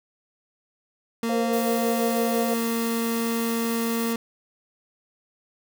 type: tone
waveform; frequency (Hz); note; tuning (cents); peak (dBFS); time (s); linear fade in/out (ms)
30% pulse; 230.1; A#3; -22; -21; 1.23-4.16; 2
type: chord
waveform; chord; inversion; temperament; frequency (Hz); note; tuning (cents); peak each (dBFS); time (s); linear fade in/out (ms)
sine; Bb suspended second; none; equal; 466.2 / 523.3 / 698.5; Bb4 / C5 / F5; 0 / 0 / 0; -29; 1.29-2.54; 5
type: noise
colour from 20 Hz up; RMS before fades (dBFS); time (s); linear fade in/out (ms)
blue; -35; 1.53-4.13; 2
effects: none